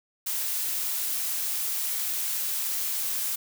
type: noise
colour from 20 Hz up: blue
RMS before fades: -29 dBFS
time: 0.26-3.36 s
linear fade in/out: 10 ms
effects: none